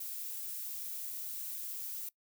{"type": "noise", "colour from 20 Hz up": "violet", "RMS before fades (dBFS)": -41, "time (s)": [0, 2.09], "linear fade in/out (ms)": 5, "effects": ["noise-tail reverb RT60 0.1 s tail -22 dB re dry"]}